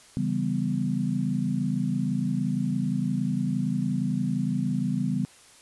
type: chord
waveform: sine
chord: C# half-diminished seventh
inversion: none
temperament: equal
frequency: 138.59 / 164.81 / 196 / 246.9 Hz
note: C#3 / E3 / G3 / B3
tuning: 0 / 0 / 0 / 0 cents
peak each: -30 / -31 / -28 / -29 dBFS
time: 0.17-5.25 s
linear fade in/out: 0 ms
effects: white hiss -53 dBFS RMS until 5.61 s + resampled to 24000 Hz